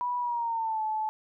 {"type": "tone with pitch glide", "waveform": "sine", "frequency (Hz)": [979, 867.2], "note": ["B5", "A5"], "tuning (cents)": [-15, -25], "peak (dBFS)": -27, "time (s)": [0.01, 1.09], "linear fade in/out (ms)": 0, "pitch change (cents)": -210, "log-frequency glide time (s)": [0.19, 0.82], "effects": []}